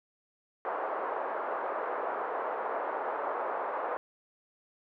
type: band-pass noise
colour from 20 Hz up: pink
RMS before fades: -34 dBFS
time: 0.65-3.97 s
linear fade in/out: 0 ms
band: 480 to 1300 Hz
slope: 24 dB/octave
effects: none

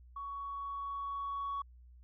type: tone with level ramp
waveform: sine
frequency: 1119 Hz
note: C#6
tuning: 16 cents sharp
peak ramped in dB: -39 to -33 dBFS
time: 0.16-1.62 s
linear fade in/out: 5 ms
effects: tanh soft clip ceiling -32 dBFS + added 61 Hz sine -54 dBFS peak until 2.03 s

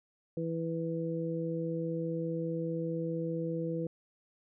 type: harmonic tone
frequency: 164.81 Hz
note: E3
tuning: in tune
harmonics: 1 / 2 / 3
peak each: -35 / -37 / -36 dBFS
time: 0.37-3.87 s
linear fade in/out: 2 ms
effects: none

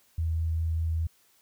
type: tone with vibrato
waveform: sine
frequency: 81.3 Hz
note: E2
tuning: 23 cents flat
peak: -25 dBFS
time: 0.18-1.07 s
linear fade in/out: 5 ms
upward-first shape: sine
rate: 5 Hz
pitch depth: 9 cents each way
effects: white hiss -64 dBFS RMS until 1.41 s

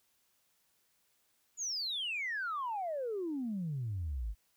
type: exponential sweep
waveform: sine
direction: down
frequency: 7040 to 47.85 Hz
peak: -33 dBFS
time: 1.57-4.35 s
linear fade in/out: 50 ms
effects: tanh soft clip ceiling -30 dBFS + white hiss -74 dBFS RMS until 4.56 s

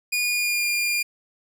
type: tone with pitch glide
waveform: sawtooth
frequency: 2444 to 2408 Hz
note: D#7 to D7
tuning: -32 to +43 cents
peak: -18 dBFS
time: 0.12-1.03 s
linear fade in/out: 10 ms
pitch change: -25 cents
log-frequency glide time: 0.27-0.66 s
effects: none

